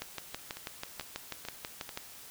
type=two click trains; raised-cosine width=0.2 ms; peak=-19 / -24 dBFS; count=13 / 4; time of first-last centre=0.02-1.974 / 0.57-1.892 s; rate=6.14 / 2.27 Hz; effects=white hiss -50 dBFS RMS until 2.3 s